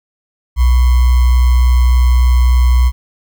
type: tone with sample-and-hold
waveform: sine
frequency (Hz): 61.74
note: B1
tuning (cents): 0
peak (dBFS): -6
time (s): 0.56-2.92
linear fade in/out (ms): 50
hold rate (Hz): 1050
effects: none